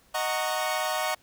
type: chord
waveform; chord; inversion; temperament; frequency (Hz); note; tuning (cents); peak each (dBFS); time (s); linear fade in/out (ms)
sawtooth; D# minor seventh; none; equal with one note detuned; 622.3 / 740 / 922.7 / 1108.7; D#5 / F#5 / A#5 / C#6; 0 / 0 / -18 / 0; -27 / -27 / -30 / -29; 0.14-1.15; 10
effects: pink hiss -61 dBFS RMS until 1.22 s